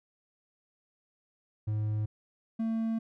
triangle tone pair in turn, 106.9 / 224.8 Hz, A2 / A3, -49 / +37 cents, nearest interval octave + minor second, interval 1286 cents, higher second, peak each -26 / -26 dBFS, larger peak neither, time 1.67-2.06 / 2.59-2.99 s, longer second, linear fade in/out 10 ms, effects none

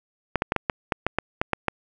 clicks, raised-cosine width 0.5 ms, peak -6 dBFS, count 11, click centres 0.357 / 0.421 / 0.521 / 0.563 / 0.698 / 0.922 / 1.066 / 1.186 / 1.415 / 1.533 / 1.683 s, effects none

